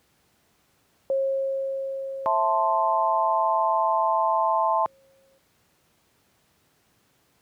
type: tone with exponential decay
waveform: sine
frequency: 540 Hz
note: C#5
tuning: 45 cents flat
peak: -20 dBFS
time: 1.1-5.38 s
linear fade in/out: 1 ms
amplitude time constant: 930 ms
type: chord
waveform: sine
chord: A minor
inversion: second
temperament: equal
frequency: 659.3 / 880 / 1046.5 Hz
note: E5 / A5 / C6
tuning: 0 / 0 / 0 cents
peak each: -25 / -23 / -24 dBFS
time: 2.26-4.86 s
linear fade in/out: 0 ms
effects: pink hiss -65 dBFS RMS until 7.41 s + high-pass 80 Hz 12 dB/octave